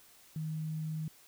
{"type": "tone", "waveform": "sine", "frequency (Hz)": 156.9, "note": "D#3", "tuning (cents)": 15, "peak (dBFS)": -34, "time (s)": [0.36, 1.08], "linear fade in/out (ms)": 2, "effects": ["white hiss -60 dBFS RMS until 1.27 s"]}